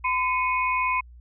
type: tone cluster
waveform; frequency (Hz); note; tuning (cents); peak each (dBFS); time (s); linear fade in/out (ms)
sine; 1016 / 2191 / 2495; B5 / C#7 / D#7; +49 / -21 / +4; -23 / -28 / -29; 0.04-1.01; 10
effects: added 60 Hz sine -44 dBFS peak until 1.2 s